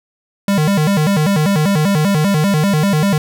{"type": "tone with vibrato", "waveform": "square", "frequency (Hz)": 174.61, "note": "F3", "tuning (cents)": 0, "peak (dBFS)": -12, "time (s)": [0.48, 3.18], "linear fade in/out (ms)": 2, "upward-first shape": "square", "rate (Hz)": 5.1, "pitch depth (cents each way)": 230, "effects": []}